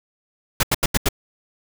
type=noise bursts; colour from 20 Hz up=pink; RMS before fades=-17 dBFS; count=5; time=0.6-1.088 s; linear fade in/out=5 ms; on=32 ms; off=82 ms; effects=none